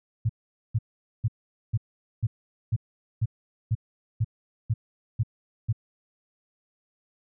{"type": "tone bursts", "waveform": "sine", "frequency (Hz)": 111.6, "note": "A2", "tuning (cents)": 25, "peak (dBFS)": -20, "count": 12, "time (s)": [0.25, 5.728], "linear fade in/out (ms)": 10, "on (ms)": 44, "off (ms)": 450, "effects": []}